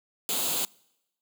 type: noise with comb filter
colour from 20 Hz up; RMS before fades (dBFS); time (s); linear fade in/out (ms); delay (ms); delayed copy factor
white; -28; 0.29-0.65; 0; 0.27; +0.65
effects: noise-tail reverb RT60 0.9 s tail -26 dB re dry + high-pass 200 Hz 12 dB/octave